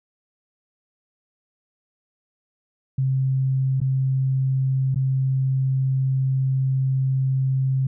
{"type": "tone with dropouts", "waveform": "sine", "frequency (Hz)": 132.7, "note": "C3", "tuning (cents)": 25, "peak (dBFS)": -18, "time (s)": [2.98, 7.87], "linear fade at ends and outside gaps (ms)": 5, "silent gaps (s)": [[3.803, 3.814], [4.946, 4.958]], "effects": []}